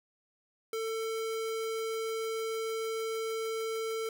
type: tone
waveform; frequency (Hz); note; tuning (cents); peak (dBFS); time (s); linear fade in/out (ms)
square; 446.7; A4; +26; -33; 0.73-4.09; 2
effects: none